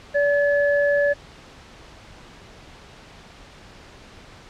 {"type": "tone pair together", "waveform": "sine", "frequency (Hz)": [575, 1715.1], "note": ["D5", "A6"], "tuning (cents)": [-37, -45], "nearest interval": "octave + perfect fifth", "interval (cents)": 1892, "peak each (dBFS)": [-17, -23], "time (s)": [0.14, 1.14], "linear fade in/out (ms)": 20, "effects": ["pink hiss -45 dBFS RMS until 4.49 s", "low-pass 5000 Hz 12 dB/octave"]}